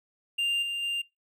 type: tone with level steps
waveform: triangle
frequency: 2794 Hz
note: F7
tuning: in tune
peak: -23 / -28 / -26 dBFS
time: 0.38-1.02 s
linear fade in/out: 10 ms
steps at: 0.62 / 0.82 s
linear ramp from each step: 10 ms
effects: noise-tail reverb RT60 0.2 s tail -22 dB re dry